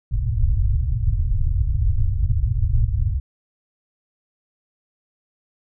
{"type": "low-pass noise", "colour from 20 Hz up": "pink", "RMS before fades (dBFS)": -19, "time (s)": [0.11, 3.2], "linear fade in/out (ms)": 10, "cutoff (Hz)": 130, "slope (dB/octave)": 96, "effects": []}